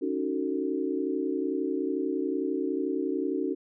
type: chord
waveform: sine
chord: D# half-diminished seventh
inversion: third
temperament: just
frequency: 280 / 311.1 / 373.4 / 448 Hz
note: C#4 / D#4 / F#4 / A4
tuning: +18 / 0 / +16 / +31 cents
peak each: -31 / -32 / -31 / -35 dBFS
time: 0.01-3.55 s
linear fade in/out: 20 ms
effects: none